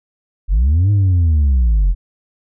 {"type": "linear two-way sweep", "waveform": "sine", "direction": "up then down", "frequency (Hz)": [41, 104.1, 41], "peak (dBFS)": -7, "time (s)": [0.48, 1.95], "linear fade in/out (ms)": 50, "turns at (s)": 0.91, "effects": ["tanh soft clip ceiling -9 dBFS"]}